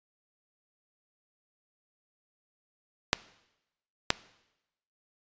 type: clicks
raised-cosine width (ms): 0.2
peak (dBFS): -3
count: 2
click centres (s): 3.131 / 4.104
effects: noise-tail reverb RT60 0.9 s tail -19 dB re dry + resampled to 16000 Hz